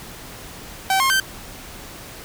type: tone with pitch steps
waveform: sawtooth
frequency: 770 / 1069 / 1554 Hz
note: G5 / C6 / G6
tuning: -31 / +37 / -16 cents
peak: -12 dBFS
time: 0.9-1.2 s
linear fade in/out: 2 ms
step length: 100 ms
effects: pink hiss -38 dBFS RMS until 2.24 s